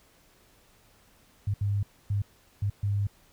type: tone bursts at uneven times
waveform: sine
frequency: 101.1 Hz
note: G#2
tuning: 46 cents flat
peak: -24 dBFS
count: 5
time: 1.47-1.54 / 1.61-1.83 / 2.1-2.22 / 2.62-2.7 / 2.83-3.07 s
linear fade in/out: 5 ms
effects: pink hiss -61 dBFS RMS until 3.32 s